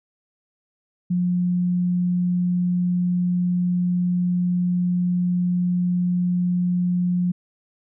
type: tone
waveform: sine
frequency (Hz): 178.2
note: F3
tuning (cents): +35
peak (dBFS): -18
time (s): 1.1-7.32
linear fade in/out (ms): 10
effects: none